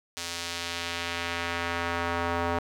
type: tone with band-pass filter sweep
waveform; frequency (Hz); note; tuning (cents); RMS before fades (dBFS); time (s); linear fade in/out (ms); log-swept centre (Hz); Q
square; 85.5; F2; -36; -31; 0.17-2.59; 0; 5600 to 910; 0.93
effects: 9-bit